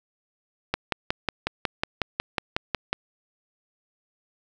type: click train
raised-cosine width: 0.3 ms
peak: -7 dBFS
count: 13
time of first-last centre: 0.74-2.93 s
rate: 5.48 Hz
effects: 8-bit